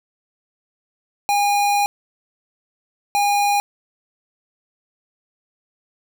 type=tone bursts at uneven times; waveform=square; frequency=815 Hz; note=G#5; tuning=33 cents flat; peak=-16 dBFS; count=2; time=1.29-1.86 / 3.15-3.6 s; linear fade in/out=0 ms; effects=none